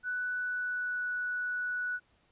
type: tone with pitch glide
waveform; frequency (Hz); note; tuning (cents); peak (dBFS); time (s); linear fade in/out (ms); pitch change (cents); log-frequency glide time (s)
sine; 1487 to 1475.9; F#6 to F#6; +8 to -5; -31; 0.03-2; 50; -13; 0.36-1.07
effects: pink hiss -69 dBFS RMS until 2.31 s + resampled to 8000 Hz